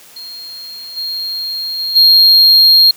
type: tone with level steps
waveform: triangle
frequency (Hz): 4233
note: C8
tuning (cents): +19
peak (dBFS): -26 / -17 / -15 / -3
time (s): 0.16-2.91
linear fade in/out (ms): 5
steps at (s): 0.96 / 1.78 / 1.95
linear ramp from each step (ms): 20
effects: white hiss -41 dBFS RMS until 2.96 s + high-pass 100 Hz 12 dB/octave